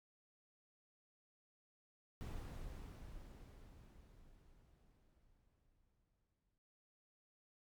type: noise with exponential decay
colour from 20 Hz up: brown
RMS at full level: -45 dBFS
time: 2.21-6.58 s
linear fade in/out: 0 ms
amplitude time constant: 950 ms
effects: noise-tail reverb RT60 0.7 s tail -22 dB re dry + MP3 96 kbps